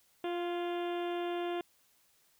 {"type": "harmonic tone with a mistuned harmonic", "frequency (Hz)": 349.2, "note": "F4", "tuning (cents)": 0, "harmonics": [1, 2, 3, 4, 5, 6, 7, 8, 9, 10], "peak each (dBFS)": [-34, -39, -47, -50, -51, -54, -54, -51, -54, -54], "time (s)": [0.24, 1.61], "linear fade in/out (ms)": 2, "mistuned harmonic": 5, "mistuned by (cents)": -31, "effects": ["white hiss -69 dBFS RMS until 2.39 s"]}